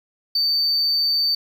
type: tone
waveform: triangle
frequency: 4577 Hz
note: D8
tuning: 45 cents flat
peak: -15 dBFS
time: 0.35-1.35 s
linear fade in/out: 5 ms
effects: tanh soft clip ceiling -12 dBFS + 9-bit